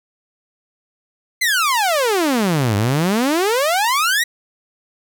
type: exponential two-way sweep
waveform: sawtooth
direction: down then up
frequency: 2112 to 98 to 1967 Hz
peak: -11 dBFS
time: 1.41-4.24 s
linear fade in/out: 10 ms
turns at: 2.76 s
effects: none